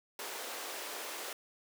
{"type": "high-pass noise", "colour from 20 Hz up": "pink", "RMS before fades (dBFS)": -42, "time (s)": [0.19, 1.33], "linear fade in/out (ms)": 2, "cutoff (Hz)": 390, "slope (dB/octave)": 24, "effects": []}